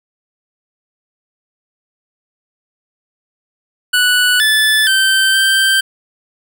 25% pulse tone with pitch steps, 1479 / 1741 / 1552 / 1564 Hz, F#6 / A6 / G6 / G6, -1 / -19 / -18 / -4 cents, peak -6 dBFS, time 3.93-5.81 s, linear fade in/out 10 ms, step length 470 ms, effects none

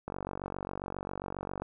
click train, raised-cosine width 1 ms, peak -22 dBFS, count 74, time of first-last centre 0.08-1.62 s, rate 47.4 Hz, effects none

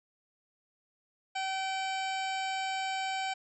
harmonic tone with a mistuned harmonic, 766 Hz, G5, 40 cents flat, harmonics 1 / 2 / 3 / 4 / 5 / 6 / 7 / 9 / 10, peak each -33 / -41 / -39 / -42 / -49 / -47 / -52 / -52 / -50 dBFS, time 1.35-3.34 s, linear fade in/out 10 ms, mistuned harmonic 3, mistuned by +23 cents, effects none

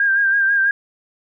sine tone with vibrato, 1600 Hz, G6, 35 cents sharp, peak -13 dBFS, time 0-0.71 s, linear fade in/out 2 ms, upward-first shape sine, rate 6.1 Hz, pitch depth 40 cents each way, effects none

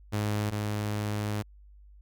sawtooth tone pair in turn, 104.8 / 104.8 Hz, G#2 / G#2, +16 / +16 cents, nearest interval unison, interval 0 cents, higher neither, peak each -23 / -25 dBFS, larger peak first, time 0.12-0.51 / 0.51-1.43 s, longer second, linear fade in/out 20 ms, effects added 50 Hz sine -50 dBFS peak until 2.01 s

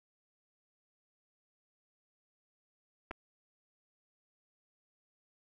clicks, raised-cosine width 0.5 ms, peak -27 / -27 dBFS, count 2, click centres 3.11 / 3.113 s, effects none

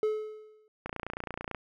triangle tone with exponential decay, 430 Hz, A4, 40 cents flat, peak -21 dBFS, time 0.03-0.68 s, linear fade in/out 1 ms, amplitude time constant 140 ms
click train, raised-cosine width 0.5 ms, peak -20 dBFS, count 21, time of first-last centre 0.86-1.547 s, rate 29.1 Hz
effects none

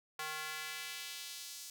square tone with high-pass filter sweep, 154.9 Hz, D#3, 7 cents flat, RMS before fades -44 dBFS, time 0.19-1.7 s, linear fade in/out 2 ms, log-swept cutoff 1100 to 5800 Hz, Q 1.1, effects none

